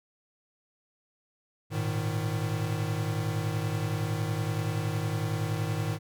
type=chord; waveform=square; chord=Ab suspended second; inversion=none; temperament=equal with one note detuned; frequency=105.82 / 116.54 / 155.56 Hz; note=Ab2 / Bb2 / Eb3; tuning=+33 / 0 / 0 cents; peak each=-32 / -35 / -33 dBFS; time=1.7-5.99 s; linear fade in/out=50 ms; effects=none